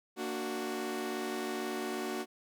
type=chord; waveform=sawtooth; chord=Bb augmented; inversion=none; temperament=equal with one note detuned; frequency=231.3 / 293.7 / 370 Hz; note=Bb3 / D4 / F#4; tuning=-13 / 0 / 0 cents; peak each=-36 / -37 / -33 dBFS; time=0.16-2.26 s; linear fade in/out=50 ms; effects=none